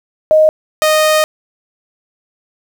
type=tone pair in turn; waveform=sine / sawtooth; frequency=622.3 / 619.3 Hz; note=D#5 / D#5; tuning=0 / -8 cents; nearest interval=unison; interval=8 cents; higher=first; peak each=-5 dBFS; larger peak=neither; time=0.31-0.49 / 0.82-1.24 s; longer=second; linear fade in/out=0 ms; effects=7-bit